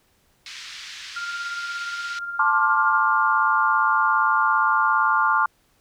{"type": "band-pass noise", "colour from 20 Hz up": "white", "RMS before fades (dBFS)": -38, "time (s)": [0.46, 2.19], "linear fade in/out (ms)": 2, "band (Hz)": [1500, 5200], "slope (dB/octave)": 24}
{"type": "tone with tremolo", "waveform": "sine", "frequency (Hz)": 1396.9, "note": "F6", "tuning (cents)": 0, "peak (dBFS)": -26, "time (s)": [1.16, 2.98], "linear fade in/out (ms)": 5, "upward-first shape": "sine", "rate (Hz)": 17, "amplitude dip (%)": 40}
{"type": "chord", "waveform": "sine", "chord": "D minor seventh", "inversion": "second", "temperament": "just", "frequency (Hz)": [881, 1057.2, 1174.7, 1409.6], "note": ["A5", "C6", "D6", "F6"], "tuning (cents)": [2, 18, 0, 16], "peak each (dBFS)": [-23, -23, -22, -21], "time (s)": [2.39, 5.46], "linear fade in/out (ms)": 5}
{"effects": ["pink hiss -63 dBFS RMS until 5.8 s"]}